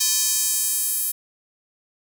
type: tone with high-pass filter sweep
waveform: square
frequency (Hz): 349.2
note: F4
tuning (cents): 0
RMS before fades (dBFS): -22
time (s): 0-1.12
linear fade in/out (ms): 10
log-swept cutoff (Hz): 5700 to 11000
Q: 1.5
effects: none